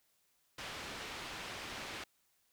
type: low-pass noise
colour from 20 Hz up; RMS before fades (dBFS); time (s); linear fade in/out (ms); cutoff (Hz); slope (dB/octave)
white; -45; 0.58-2.04; 5; 3300; 12
effects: white hiss -75 dBFS RMS until 2.52 s